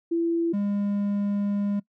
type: tone pair in turn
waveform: sine / triangle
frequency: 335.7 / 202.8 Hz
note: E4 / G#3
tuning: +32 / -41 cents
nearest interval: major sixth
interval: 873 cents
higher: first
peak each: -21 dBFS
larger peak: neither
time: 0.11-0.53 / 0.53-1.8 s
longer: second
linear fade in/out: 10 ms
effects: noise-tail reverb RT60 0.1 s tail -21 dB re dry